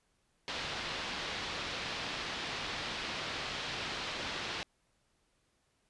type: low-pass noise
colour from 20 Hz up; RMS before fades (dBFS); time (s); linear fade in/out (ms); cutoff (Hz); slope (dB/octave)
white; -39; 0.48-4.63; 0; 4300; 24
effects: pink hiss -75 dBFS RMS until 5.89 s + resampled to 24000 Hz